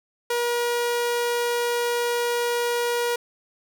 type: tone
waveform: sawtooth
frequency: 478.4 Hz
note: A#4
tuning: 45 cents sharp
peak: -18 dBFS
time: 0.3-3.16 s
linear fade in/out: 5 ms
effects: none